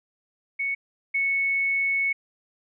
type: tone pair in turn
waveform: sine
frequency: 2217 / 2209 Hz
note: C#7 / C#7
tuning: 0 / -7 cents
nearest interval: unison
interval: 7 cents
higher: first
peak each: -24 / -21 dBFS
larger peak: second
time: 0.59-0.75 / 1.14-2.13 s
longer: second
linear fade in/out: 10 ms
effects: none